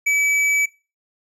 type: tone with hard clipping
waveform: triangle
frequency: 2293 Hz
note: D7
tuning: 42 cents flat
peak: -17 dBFS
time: 0.06-0.66 s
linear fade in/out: 10 ms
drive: 12 dB
effects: noise-tail reverb RT60 0.3 s tail -19 dB re dry